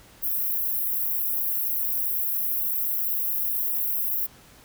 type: high-pass noise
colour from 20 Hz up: white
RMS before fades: -26 dBFS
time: 0.22-4.27 s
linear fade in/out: 20 ms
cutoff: 12000 Hz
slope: 48 dB/octave
effects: pink hiss -52 dBFS RMS until 4.64 s